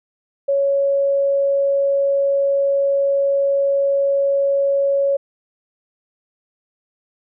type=tone; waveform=sine; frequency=556 Hz; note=C#5; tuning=5 cents sharp; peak=-14 dBFS; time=0.48-5.17 s; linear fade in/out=10 ms; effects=none